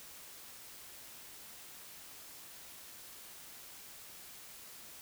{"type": "silence", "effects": ["white hiss -52 dBFS RMS until 5.01 s"]}